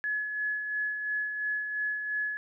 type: tone with tremolo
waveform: sine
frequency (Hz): 1700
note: G#6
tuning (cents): +40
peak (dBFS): -27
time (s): 0.04-2.37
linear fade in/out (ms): 0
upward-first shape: sine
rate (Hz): 2.9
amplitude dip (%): 45
effects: none